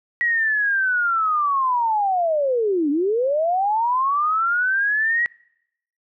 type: linear two-way sweep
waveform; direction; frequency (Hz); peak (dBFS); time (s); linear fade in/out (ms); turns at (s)
sine; down then up; 1924 to 277.2 to 1924; -17; 0.21-5.26; 0; 2.9
effects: noise-tail reverb RT60 0.8 s tail -26 dB re dry